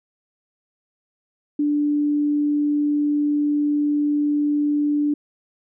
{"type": "tone", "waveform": "sine", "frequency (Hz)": 293.7, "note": "D4", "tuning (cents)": 0, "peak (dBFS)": -17, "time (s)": [1.59, 5.14], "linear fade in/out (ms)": 5, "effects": []}